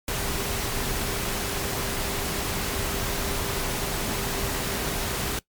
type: tone in noise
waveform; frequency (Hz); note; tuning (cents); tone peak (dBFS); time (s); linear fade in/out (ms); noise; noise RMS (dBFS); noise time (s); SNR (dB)
sine; 398.3; G4; +28; -38; 0.08-5.39; 2; pink; -28; 0.08-5.39; -13
effects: noise-tail reverb RT60 0.1 s tail -20 dB re dry + MP3 96 kbps